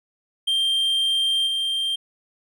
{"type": "tone with level steps", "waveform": "triangle", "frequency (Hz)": 3172, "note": "G7", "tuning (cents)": 20, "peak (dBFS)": [-17, -20], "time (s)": [0.47, 1.96], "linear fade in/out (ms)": 10, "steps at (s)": 1.46, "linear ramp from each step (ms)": 20, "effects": []}